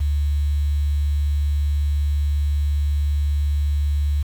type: tone with quantisation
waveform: sine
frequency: 72.7 Hz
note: D2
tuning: 17 cents flat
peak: -17 dBFS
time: 0-4.23 s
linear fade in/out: 10 ms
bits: 7
effects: none